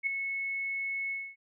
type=tone with ADSR envelope; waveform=sine; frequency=2197 Hz; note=C#7; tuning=16 cents flat; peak=-24 dBFS; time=0.03-1.36 s; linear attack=38 ms; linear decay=5 ms; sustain=-7 dB; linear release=250 ms; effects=none